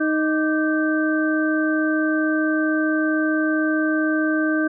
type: harmonic tone with a mistuned harmonic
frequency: 311.1 Hz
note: D#4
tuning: in tune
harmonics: 1 / 2 / 4 / 5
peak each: -19 / -27 / -33 / -24 dBFS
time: 0-4.68 s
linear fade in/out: 10 ms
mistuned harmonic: 4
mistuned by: -92 cents
effects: none